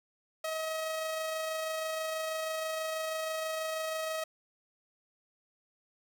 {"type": "tone with amplitude modulation", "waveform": "sawtooth", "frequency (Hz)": 636, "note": "D#5", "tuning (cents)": 38, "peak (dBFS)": -28, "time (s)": [0.44, 4.24], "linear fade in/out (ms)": 5, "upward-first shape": "sine", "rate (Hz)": 26.2, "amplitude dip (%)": 25, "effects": []}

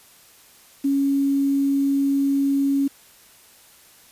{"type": "tone with quantisation", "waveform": "sine", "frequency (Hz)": 277.2, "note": "C#4", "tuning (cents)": 0, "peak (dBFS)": -17, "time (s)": [0.84, 2.88], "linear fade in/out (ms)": 10, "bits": 7, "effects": ["white hiss -51 dBFS RMS until 4.11 s", "resampled to 32000 Hz"]}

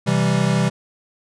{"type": "chord", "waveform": "square", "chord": "C major", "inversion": "none", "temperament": "equal", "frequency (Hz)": [130.81, 164.81, 196], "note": ["C3", "E3", "G3"], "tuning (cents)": [0, 0, 0], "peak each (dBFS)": -21, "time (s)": [0.06, 0.7], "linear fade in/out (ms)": 20, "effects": ["resampled to 22050 Hz"]}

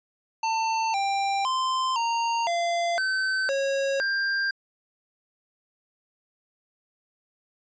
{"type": "tone with pitch steps", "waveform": "square", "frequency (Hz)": [895, 790, 1038, 927, 687, 1534, 548, 1590], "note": ["A5", "G5", "C6", "A#5", "F5", "G6", "C#5", "G6"], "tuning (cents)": [29, 13, -14, -10, -29, -38, -20, 24], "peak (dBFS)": -24, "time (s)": [0.43, 4.51], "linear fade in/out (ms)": 5, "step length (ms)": 510, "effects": ["resampled to 16000 Hz"]}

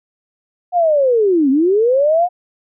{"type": "linear two-way sweep", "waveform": "sine", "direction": "down then up", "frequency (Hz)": [730, 257.4, 730], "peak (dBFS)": -10, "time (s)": [0.72, 2.29], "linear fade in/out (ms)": 50, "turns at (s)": 1.5, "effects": []}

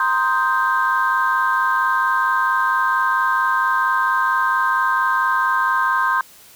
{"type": "chord", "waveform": "sine", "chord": "C minor seventh", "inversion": "third", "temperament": "equal with one note detuned", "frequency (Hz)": [942.1, 1046.5, 1244.5, 1568], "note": ["Bb5", "C6", "Eb6", "G6"], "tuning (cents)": [18, 0, 0, 0], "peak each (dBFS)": [-24, -18, -23, -19], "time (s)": [0, 6.21], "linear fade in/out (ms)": 2, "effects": ["tanh soft clip ceiling -7 dBFS", "white hiss -46 dBFS RMS until 6.55 s"]}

